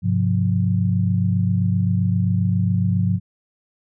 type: tone cluster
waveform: sine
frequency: 102.3 / 129.8 / 177.9 Hz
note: G#2 / C3 / F3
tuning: -26 / -13 / +32 cents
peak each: -19 / -24 / -20 dBFS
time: 0.02-3.2 s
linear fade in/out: 50 ms
effects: none